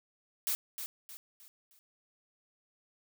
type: noise with echo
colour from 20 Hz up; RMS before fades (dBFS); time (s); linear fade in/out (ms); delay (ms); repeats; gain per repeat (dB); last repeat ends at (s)
blue; -32; 0.47-0.55; 0; 310; 4; -8; 1.79
effects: none